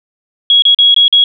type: tone with dropouts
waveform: sine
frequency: 3322 Hz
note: G#7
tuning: in tune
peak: -4 dBFS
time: 0.5-1.24 s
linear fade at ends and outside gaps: 2 ms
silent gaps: 0.622-0.652 / 0.747-0.787 / 0.944-0.963 / 1.081-1.126 s
effects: none